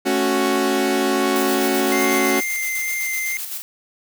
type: chord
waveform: sawtooth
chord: F# minor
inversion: first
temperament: equal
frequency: 220 / 277.2 / 370 Hz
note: A3 / C#4 / F#4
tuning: 0 / 0 / 0 cents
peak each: -21 / -17 / -16 dBFS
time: 0.05-2.41 s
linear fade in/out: 20 ms
type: noise with tremolo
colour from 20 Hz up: blue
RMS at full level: -28 dBFS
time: 1.36-3.62 s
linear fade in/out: 0 ms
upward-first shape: square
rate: 7.9 Hz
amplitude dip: 40%
type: tone with vibrato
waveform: square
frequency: 2093 Hz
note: C7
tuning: in tune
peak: -23 dBFS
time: 1.92-3.37 s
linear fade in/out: 0 ms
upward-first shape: sine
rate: 2.2 Hz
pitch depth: 9 cents each way
effects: none